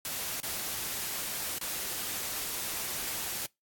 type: noise with dropouts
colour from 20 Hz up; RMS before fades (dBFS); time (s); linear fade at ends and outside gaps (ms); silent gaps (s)
white; -35; 0.05-3.46; 1; 0.402-0.432 / 1.584-1.612
effects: noise-tail reverb RT60 0.2 s tail -25 dB re dry + AAC 64 kbps